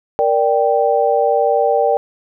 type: chord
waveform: sine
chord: G minor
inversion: first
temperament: equal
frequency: 466.2 / 587.3 / 784 Hz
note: Bb4 / D5 / G5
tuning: 0 / 0 / 0 cents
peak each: -16 dBFS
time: 0.19-1.97 s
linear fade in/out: 0 ms
effects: none

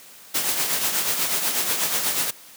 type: noise with tremolo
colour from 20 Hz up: white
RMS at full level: -21 dBFS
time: 0.34-2.31 s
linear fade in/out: 10 ms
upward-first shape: triangle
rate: 8.2 Hz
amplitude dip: 55%
effects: white hiss -46 dBFS RMS until 2.56 s + high-pass 150 Hz 12 dB/octave

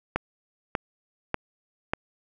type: click train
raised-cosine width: 0.5 ms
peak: -9 dBFS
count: 4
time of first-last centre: 0.16-1.935 s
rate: 1.69 Hz
effects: none

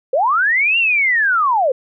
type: linear two-way sweep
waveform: sine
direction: up then down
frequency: 484.6 to 2805 to 484.6 Hz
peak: -12 dBFS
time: 0.13-1.72 s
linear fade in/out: 5 ms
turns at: 0.78 s
effects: none

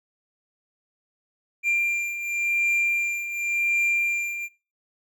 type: beating tone pair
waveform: triangle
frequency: 2381 / 2381.91 Hz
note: D7 / D7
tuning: +23 / +24 cents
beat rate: 0.91 Hz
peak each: -27 / -21 dBFS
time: 1.63-4.49 s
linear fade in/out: 50 ms
effects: noise-tail reverb RT60 0.3 s tail -21 dB re dry

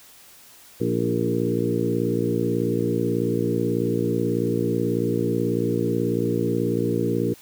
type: harmonic tone with a mistuned harmonic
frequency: 58.27 Hz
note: A#1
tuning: in tune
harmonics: 2 / 3 / 4 / 5 / 6 / 7 / 8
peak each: -28 / -28 / -28 / -28 / -28 / -28 / -28 dBFS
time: 0.8-7.34 s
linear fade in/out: 10 ms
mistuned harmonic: 6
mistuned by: -25 cents
effects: white hiss -49 dBFS RMS until 7.41 s

